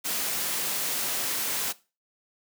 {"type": "noise", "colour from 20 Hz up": "white", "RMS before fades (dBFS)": -29, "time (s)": [0.04, 1.73], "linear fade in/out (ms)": 20, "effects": ["noise-tail reverb RT60 0.3 s tail -19 dB re dry", "high-pass 150 Hz 12 dB/octave"]}